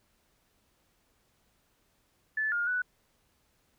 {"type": "tone with pitch steps", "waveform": "sine", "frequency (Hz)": [1741, 1418, 1483], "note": ["A6", "F6", "F#6"], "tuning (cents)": [-19, 26, 4], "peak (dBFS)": -27, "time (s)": [2.37, 2.82], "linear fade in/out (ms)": 5, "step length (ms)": 150, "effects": ["pink hiss -71 dBFS RMS until 3.78 s"]}